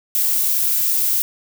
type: noise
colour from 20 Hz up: violet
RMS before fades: -18 dBFS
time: 0.15-1.22 s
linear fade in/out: 0 ms
effects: none